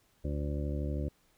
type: harmonic tone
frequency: 72.6 Hz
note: D2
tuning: 19 cents flat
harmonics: 1 / 2 / 3 / 4 / 5 / 7 / 8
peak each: -33 / -38 / -43 / -41 / -44 / -45 / -46 dBFS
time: 0.24-1.09 s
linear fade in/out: 10 ms
effects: pink hiss -69 dBFS RMS until 1.37 s